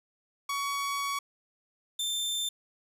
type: tone pair in turn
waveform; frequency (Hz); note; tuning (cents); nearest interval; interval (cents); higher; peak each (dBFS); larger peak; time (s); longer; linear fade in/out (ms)
sawtooth; 1124 / 3568; C#6 / A7; +24 / +23; octave + minor sixth; 1999; second; -26; neither; 0.49-1.19 / 1.99-2.49; first; 5
effects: resampled to 32000 Hz + 9-bit